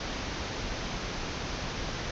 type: low-pass noise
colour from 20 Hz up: pink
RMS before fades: -35 dBFS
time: 0-2.11 s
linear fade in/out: 5 ms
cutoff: 6400 Hz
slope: 96 dB/octave
effects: none